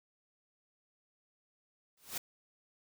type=noise with exponential growth; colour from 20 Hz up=white; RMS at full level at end=-34 dBFS; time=1.97-2.18 s; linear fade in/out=5 ms; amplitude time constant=45 ms; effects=none